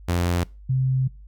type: tone pair in turn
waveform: sawtooth / sine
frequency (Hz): 87.31 / 130.82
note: F2 / C3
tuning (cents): 0 / 0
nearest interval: perfect fifth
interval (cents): 700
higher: second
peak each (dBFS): -16 / -18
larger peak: first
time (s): 0.08-0.44 / 0.69-1.08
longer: second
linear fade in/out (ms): 10
effects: noise-tail reverb RT60 0.3 s tail -24 dB re dry + added 50 Hz sine -41 dBFS peak until 1.27 s